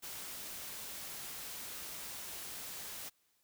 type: noise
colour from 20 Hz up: white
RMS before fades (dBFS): -45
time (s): 0.02-3.1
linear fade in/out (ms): 20
effects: white hiss -75 dBFS RMS until 3.43 s